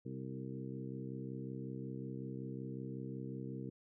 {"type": "harmonic tone with a mistuned harmonic", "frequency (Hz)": 65.41, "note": "C2", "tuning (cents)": 0, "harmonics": [2, 3, 4, 5, 6, 7], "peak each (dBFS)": [-45, -47, -48, -50, -54, -52], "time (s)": [0.05, 3.7], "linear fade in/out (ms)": 10, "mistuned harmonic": 6, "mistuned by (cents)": -21, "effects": []}